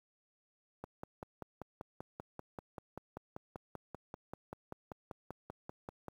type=click train; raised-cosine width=1 ms; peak=-29 dBFS; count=28; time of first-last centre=0.84-6.083 s; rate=5.15 Hz; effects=high-pass 60 Hz 12 dB/octave + 10-bit